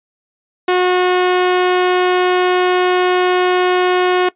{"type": "tone", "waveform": "sawtooth", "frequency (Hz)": 363.3, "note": "F#4", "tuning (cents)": -32, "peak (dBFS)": -7, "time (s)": [0.68, 4.29], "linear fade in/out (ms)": 5, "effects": ["noise-tail reverb RT60 0.1 s tail -19 dB re dry", "resampled to 8000 Hz"]}